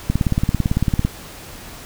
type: click train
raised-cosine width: 5 ms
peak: -4 dBFS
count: 18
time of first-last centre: 0.1-1.05 s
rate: 17.9 Hz
effects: pink hiss -37 dBFS RMS until 1.85 s